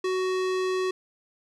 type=tone; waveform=square; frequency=372.4 Hz; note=F#4; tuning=11 cents sharp; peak=-25 dBFS; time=0.04-0.91 s; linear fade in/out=5 ms; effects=low-pass 6000 Hz 12 dB/octave + 11-bit